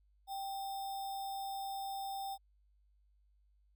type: tone with sample-and-hold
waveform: sine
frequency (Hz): 784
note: G5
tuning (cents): 0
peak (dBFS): -38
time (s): 0.27-2.38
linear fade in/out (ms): 50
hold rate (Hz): 4410
effects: added 50 Hz sine -67 dBFS peak until 3.75 s